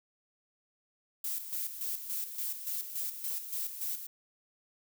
violet noise with tremolo, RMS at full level -35 dBFS, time 1.24-4.07 s, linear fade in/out 5 ms, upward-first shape square, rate 3.5 Hz, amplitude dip 60%, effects none

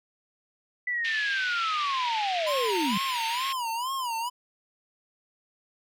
sine linear sweep, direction down, 1996 to 176.4 Hz, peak -26 dBFS, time 0.87-2.98 s, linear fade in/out 5 ms
pink band-pass noise, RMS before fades -34 dBFS, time 1.04-3.53 s, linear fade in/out 10 ms, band 2200 to 3800 Hz, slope 24 dB/octave
square tone with vibrato, 987.8 Hz, B5, in tune, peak -29 dBFS, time 2.46-4.3 s, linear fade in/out 20 ms, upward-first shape sine, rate 2.2 Hz, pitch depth 160 cents each way
effects none

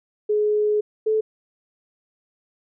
sine tone pair in turn, 421.3 / 435.2 Hz, G#4 / A4, +25 / -19 cents, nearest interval minor second, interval 56 cents, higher second, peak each -17 dBFS, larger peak neither, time 0.29-0.81 / 1.06-1.21 s, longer first, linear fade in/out 10 ms, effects none

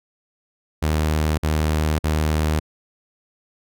sawtooth tone bursts, 77.3 Hz, D#2, 11 cents flat, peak -14 dBFS, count 3, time 0.82-2.598 s, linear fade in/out 10 ms, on 560 ms, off 49 ms, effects none

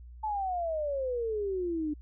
sine exponential sweep, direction down, 879 to 293.7 Hz, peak -29 dBFS, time 0.23-1.94 s, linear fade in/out 10 ms, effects added 60 Hz sine -45 dBFS peak until 2.01 s

